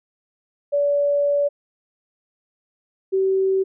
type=tone pair in turn; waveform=sine; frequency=574 / 383.1 Hz; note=D5 / G4; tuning=-40 / -40 cents; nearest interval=perfect fifth; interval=700 cents; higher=first; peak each=-16 dBFS; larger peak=neither; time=0.72-1.49 / 3.12-3.64 s; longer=first; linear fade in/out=20 ms; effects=none